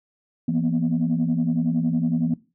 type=tone cluster; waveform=sine; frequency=166.7 / 236.2 / 247 Hz; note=E3 / A#3 / B3; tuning=+20 / +23 / 0 cents; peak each=-23 dBFS; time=0.48-2.34 s; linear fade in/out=5 ms; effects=noise-tail reverb RT60 0.3 s tail -19 dB re dry + tanh soft clip ceiling -13 dBFS